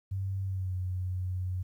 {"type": "tone with pitch glide", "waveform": "sine", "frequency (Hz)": [96.5, 91.72], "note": ["G2", "F#2"], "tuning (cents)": [-27, -15], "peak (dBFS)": -30, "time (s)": [0.11, 1.63], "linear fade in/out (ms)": 10, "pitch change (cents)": -88, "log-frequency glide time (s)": [0.44, 0.75], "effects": ["11-bit"]}